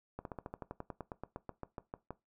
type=slowing click train; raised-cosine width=1 ms; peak=-27 dBFS; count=19; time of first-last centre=0.19-2.106 s; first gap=62 ms; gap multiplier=1.06; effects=noise-tail reverb RT60 0.2 s tail -18 dB re dry